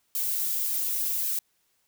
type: noise with flanger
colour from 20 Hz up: violet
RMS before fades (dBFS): -28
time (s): 0.15-1.39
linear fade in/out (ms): 2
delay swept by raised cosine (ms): 1.4 to 4.7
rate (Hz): 1.8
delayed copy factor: -0.7
effects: white hiss -71 dBFS RMS until 1.87 s